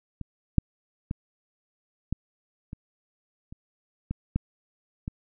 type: clicks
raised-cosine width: 5 ms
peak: -23 / -6 / -17 / -14 / -24 / -29 / -17 / -12 / -19 dBFS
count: 9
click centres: 0.213 / 0.583 / 1.111 / 2.126 / 2.731 / 3.525 / 4.11 / 4.36 / 5.079 s
effects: none